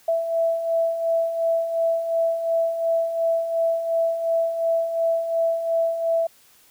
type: beating tone pair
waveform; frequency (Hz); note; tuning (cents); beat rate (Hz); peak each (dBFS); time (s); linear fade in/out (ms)
sine; 660 / 662.8; E5 / E5; +2 / +9; 2.8; -28 / -20; 0.08-6.27; 5
effects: white hiss -55 dBFS RMS until 6.7 s